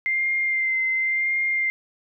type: tone with vibrato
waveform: sine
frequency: 2093 Hz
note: C7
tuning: in tune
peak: -20 dBFS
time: 0.06-1.7 s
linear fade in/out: 0 ms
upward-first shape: sine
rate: 0.93 Hz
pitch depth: 21 cents each way
effects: none